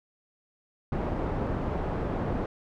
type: low-pass noise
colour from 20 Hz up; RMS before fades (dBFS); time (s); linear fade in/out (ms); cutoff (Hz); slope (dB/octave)
pink; -30; 0.92-2.46; 2; 870; 12
effects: none